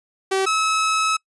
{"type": "tone pair in turn", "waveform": "sawtooth", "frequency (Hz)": [384.2, 1292.3], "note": ["G4", "E6"], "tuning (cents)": [-35, -35], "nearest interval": "octave + major sixth", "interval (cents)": 2100, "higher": "second", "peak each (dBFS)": -14, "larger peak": "neither", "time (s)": [[0.31, 0.46], [0.46, 1.17]], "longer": "second", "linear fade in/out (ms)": 10, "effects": ["noise-tail reverb RT60 0.1 s tail -26 dB re dry", "resampled to 24000 Hz"]}